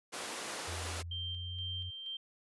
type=high-pass noise; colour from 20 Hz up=pink; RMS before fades=-41 dBFS; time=0.12-1.03 s; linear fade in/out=20 ms; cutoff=400 Hz; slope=12 dB/octave
type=tone with pitch glide; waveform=sine; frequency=85.1 to 90.06 Hz; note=F2 to F#2; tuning=-44 to -46 cents; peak=-40 dBFS; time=0.67-1.91 s; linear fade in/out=20 ms; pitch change=+98 cents; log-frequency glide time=1.09-1.72 s
type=tone with tremolo; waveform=sine; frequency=3150 Hz; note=G7; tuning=8 cents sharp; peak=-38 dBFS; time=1.11-2.17 s; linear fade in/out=5 ms; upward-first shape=square; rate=2.1 Hz; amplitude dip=40%
effects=resampled to 24000 Hz